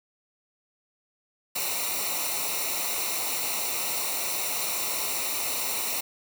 white noise with comb filter, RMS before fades -29 dBFS, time 1.55-6.01 s, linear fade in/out 10 ms, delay 0.61 ms, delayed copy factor -0.75, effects none

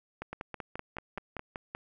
two click trains, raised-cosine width 0.5 ms, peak -22 / -23 dBFS, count 9 / 6, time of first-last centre 0.22-1.75 / 0.33-1.394 s, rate 5.23 / 4.7 Hz, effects none

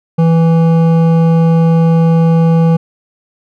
sine tone with hard clipping, 164.81 Hz, E3, in tune, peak -8 dBFS, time 0.18-2.77 s, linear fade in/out 10 ms, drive 11 dB, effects none

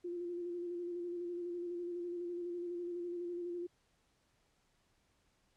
sine tone with vibrato, 349.2 Hz, F4, in tune, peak -38 dBFS, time 0.04-3.67 s, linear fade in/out 10 ms, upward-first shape square, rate 12 Hz, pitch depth 23 cents each way, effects pink hiss -75 dBFS RMS until 5.56 s + low-pass 9000 Hz 12 dB/octave

